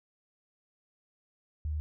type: tone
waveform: sine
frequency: 76 Hz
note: D#2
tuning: 40 cents flat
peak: -30 dBFS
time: 1.65-1.8 s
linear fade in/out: 0 ms
effects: none